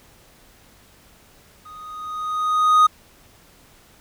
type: tone with level ramp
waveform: triangle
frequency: 1244.5 Hz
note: D#6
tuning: in tune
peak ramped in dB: -37 to -7 dBFS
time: 1.65-2.87 s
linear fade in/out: 10 ms
effects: pink hiss -52 dBFS RMS until 4 s